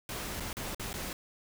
pink noise with dropouts, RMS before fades -38 dBFS, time 0.09-1.13 s, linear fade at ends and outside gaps 2 ms, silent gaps 0.4-0.404 / 0.53-0.568 / 0.747-0.796 / 0.931-0.939 s, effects none

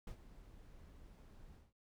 brown noise with ADSR envelope, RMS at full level -44 dBFS, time 0.07-1.73 s, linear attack 4 ms, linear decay 82 ms, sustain -14 dB, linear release 180 ms, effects none

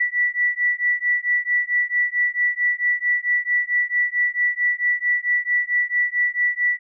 sine beating tone pair, 1956 / 1960.5 Hz, B6 / B6, -17 / -13 cents, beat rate 4.5 Hz, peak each -21 dBFS, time 0-6.79 s, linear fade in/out 10 ms, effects none

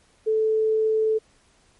sine tone, 437.7 Hz, A4, 9 cents flat, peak -18 dBFS, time 0.26-1.19 s, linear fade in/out 20 ms, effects pink hiss -60 dBFS RMS until 1.79 s + MP3 48 kbps

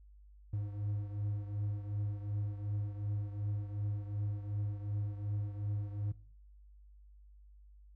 triangle beating tone pair, 102.3 / 105 Hz, G#2 / G#2, -26 / +19 cents, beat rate 2.7 Hz, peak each -34 / -40 dBFS, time 0.53-6.12 s, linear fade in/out 5 ms, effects noise-tail reverb RT60 0.5 s tail -20 dB re dry + added 50 Hz sine -55 dBFS peak until 7.95 s

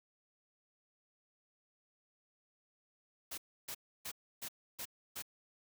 white noise bursts, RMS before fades -43 dBFS, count 6, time 3.31-5.224 s, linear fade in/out 10 ms, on 69 ms, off 300 ms, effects none

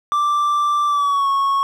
triangle tone with pitch glide, 1174.7 to 1102.4 Hz, D6 to C#6, 0 to -10 cents, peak -13 dBFS, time 0.12-1.63 s, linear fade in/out 0 ms, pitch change -110 cents, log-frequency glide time 0.87-1.28 s, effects none

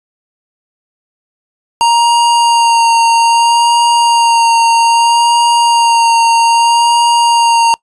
square tone with vibrato, 932.3 Hz, A#5, in tune, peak -7 dBFS, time 1.81-7.74 s, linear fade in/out 0 ms, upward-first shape sine, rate 0.62 Hz, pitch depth 17 cents each way, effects noise-tail reverb RT60 0.1 s tail -24 dB re dry + resampled to 24000 Hz

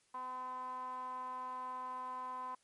sawtooth tone with band-pass filter, 254.5 Hz, C4, 48 cents flat, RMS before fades -43 dBFS, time 0.14-2.55 s, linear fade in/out 5 ms, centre 1000 Hz, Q 9.5, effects white hiss -73 dBFS RMS until 2.63 s + MP3 48 kbps

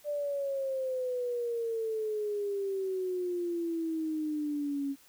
sine exponential sweep, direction down, 592 to 274.6 Hz, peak -30 dBFS, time 0.04-4.96 s, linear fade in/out 50 ms, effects white hiss -60 dBFS RMS until 5.08 s

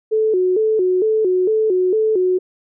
sine tone with vibrato, 400.4 Hz, G4, 37 cents sharp, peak -13 dBFS, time 0.11-2.39 s, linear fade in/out 20 ms, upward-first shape square, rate 2.2 Hz, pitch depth 150 cents each way, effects none

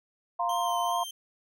sine chord, F suspended fourth, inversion none, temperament equal, 698.5 / 932.3 / 1046.5 Hz, F5 / Bb5 / C6, 0 / 0 / 0 cents, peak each -29 / -31 / -30 dBFS, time 0.39-1.04 s, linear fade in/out 10 ms
sawtooth tone with vibrato, 3136 Hz, G7, in tune, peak -34 dBFS, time 0.49-1.11 s, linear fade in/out 5 ms, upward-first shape triangle, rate 2.5 Hz, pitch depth 38 cents each way
effects none

